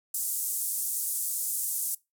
pink band-pass noise, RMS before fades -31 dBFS, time 0.14-1.95 s, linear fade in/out 5 ms, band 8300 to 15000 Hz, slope 24 dB/octave, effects noise-tail reverb RT60 0.2 s tail -21 dB re dry

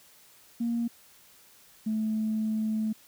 sine tone pair in turn, 234.3 / 217.8 Hz, A#3 / A3, +9 / -17 cents, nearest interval minor second, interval 126 cents, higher first, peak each -25 dBFS, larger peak neither, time 0.6-0.88 / 1.86-2.93 s, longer second, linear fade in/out 10 ms, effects tanh soft clip ceiling -21 dBFS + white hiss -57 dBFS RMS until 3.07 s

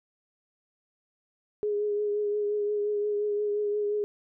sine tone with vibrato, 415.3 Hz, G#4, in tune, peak -25 dBFS, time 1.63-4.04 s, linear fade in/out 0 ms, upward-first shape triangle, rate 5.7 Hz, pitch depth 27 cents each way, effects none

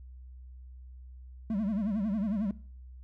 triangle tone with vibrato, 207.7 Hz, G#3, in tune, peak -26 dBFS, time 1.5-2.51 s, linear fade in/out 2 ms, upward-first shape sine, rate 11 Hz, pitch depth 160 cents each way, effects noise-tail reverb RT60 0.5 s tail -20 dB re dry + added 63 Hz sine -45 dBFS peak until 3.03 s

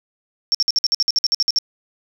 sine tone bursts, 5470 Hz, F8, 37 cents flat, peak -13 dBFS, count 14, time 0.52-1.586 s, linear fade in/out 0 ms, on 26 ms, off 54 ms, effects none

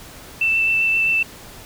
sine tone with vibrato, 2662 Hz, E7, 16 cents sharp, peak -15 dBFS, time 0.41-1.23 s, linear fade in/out 5 ms, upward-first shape sine, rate 7.6 Hz, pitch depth 11 cents each way, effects pink hiss -40 dBFS RMS until 1.65 s

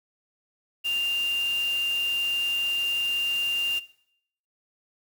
sine tone in noise, 2794 Hz, F7, in tune, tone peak -24 dBFS, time 0.84-3.8 s, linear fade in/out 20 ms, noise white, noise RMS -41 dBFS, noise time 0.84-3.8 s, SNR +14 dB, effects noise-tail reverb RT60 0.7 s tail -17 dB re dry

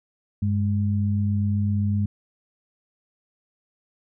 sine tone pair together, 98.7 / 206.6 Hz, G2 / G#3, +12 / -9 cents, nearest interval octave + minor second, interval 1279 cents, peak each -21 / -25 dBFS, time 0.42-2.06 s, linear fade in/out 5 ms, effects none

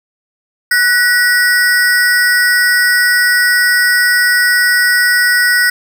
square ring-modulated tone, 1700 Hz, G#6, 40 cents sharp, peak -6 dBFS, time 0.71-5.7 s, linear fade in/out 5 ms, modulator 219 Hz, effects none

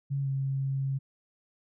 sine tone with pitch glide, 138.8 to 135.71 Hz, C#3 to C#3, +3 to -36 cents, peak -27 dBFS, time 0.1-0.99 s, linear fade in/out 20 ms, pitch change -39 cents, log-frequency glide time 0.22-0.28 s, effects none

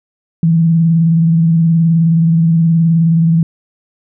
sine tone with vibrato, 164.81 Hz, E3, in tune, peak -7 dBFS, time 0.43-3.43 s, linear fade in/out 2 ms, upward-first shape square, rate 19 Hz, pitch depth 34 cents each way, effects none

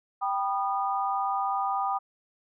sine chord, G augmented, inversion none, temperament just, 784 / 980 / 1225 Hz, G5 / B5 / D#6, 0 / -14 / -27 cents, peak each -28 / -32 / -30 dBFS, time 0.21-1.99 s, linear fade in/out 20 ms, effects none

